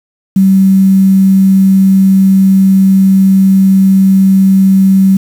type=tone with quantisation; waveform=sine; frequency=192.1 Hz; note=G3; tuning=35 cents flat; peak=-3 dBFS; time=0.36-5.17 s; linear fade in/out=5 ms; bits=5; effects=none